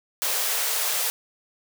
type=high-pass noise; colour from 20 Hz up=white; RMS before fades=-25 dBFS; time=0.22-1.1 s; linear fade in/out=0 ms; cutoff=410 Hz; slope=96 dB/octave; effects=none